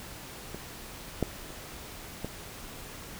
clicks, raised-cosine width 2 ms, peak -25 / -12 / -29 / -20 dBFS, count 4, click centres 0.546 / 1.227 / 1.505 / 2.246 s, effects pink hiss -44 dBFS RMS until 3.19 s

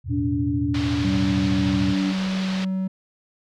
sine chord, E suspended fourth, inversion none, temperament equal, 82.41 / 110 / 123.47 Hz, E2 / A2 / B2, 0 / 0 / 0 cents, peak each -28 dBFS, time 0.04-1.96 s, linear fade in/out 50 ms
sine tone, 287.4 Hz, D4, 37 cents flat, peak -22 dBFS, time 0.09-2.14 s, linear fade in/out 50 ms
white low-pass noise, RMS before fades -34 dBFS, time 0.74-2.65 s, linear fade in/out 5 ms, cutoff 4400 Hz, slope 24 dB/octave
triangle tone with pitch glide, 190.4 to 188.87 Hz, F#3 to F#3, +50 to +36 cents, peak -20 dBFS, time 1.04-2.88 s, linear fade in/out 10 ms, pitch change -14 cents, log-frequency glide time 1.85-2.53 s
effects none

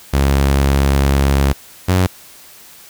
sawtooth tone pair in turn, 69 / 92.17 Hz, C#2 / F#2, -7 / -6 cents, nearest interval perfect fourth, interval 501 cents, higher second, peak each -7 dBFS, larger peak neither, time 0.13-1.53 / 1.88-2.07 s, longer first, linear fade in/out 10 ms, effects white hiss -41 dBFS RMS until 2.89 s

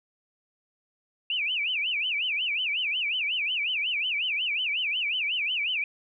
sine tone with vibrato, 2637 Hz, E7, in tune, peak -25 dBFS, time 1.3-5.84 s, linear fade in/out 2 ms, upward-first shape sine, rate 5.5 Hz, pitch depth 260 cents each way, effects none

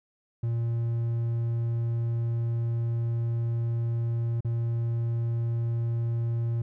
triangle tone with dropouts, 116.54 Hz, A#2, in tune, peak -23 dBFS, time 0.43-6.62 s, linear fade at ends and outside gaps 5 ms, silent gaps 4.407-4.447 s, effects none

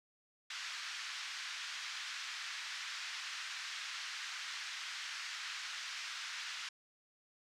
pink band-pass noise, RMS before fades -44 dBFS, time 0.5-6.69 s, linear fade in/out 5 ms, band 1400 to 6000 Hz, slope 24 dB/octave, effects none

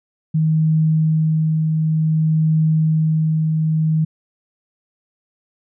sine tone with tremolo, 157.7 Hz, D#3, 24 cents sharp, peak -12 dBFS, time 0.34-4.05 s, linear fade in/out 10 ms, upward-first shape triangle, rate 0.55 Hz, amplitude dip 30%, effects none

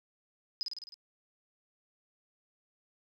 sine tone with echo, 5020 Hz, D#8, 15 cents sharp, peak -30 dBFS, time 0.61-0.63 s, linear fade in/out 0 ms, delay 52 ms, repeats 6, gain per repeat -3 dB, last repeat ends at 0.942 s, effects none

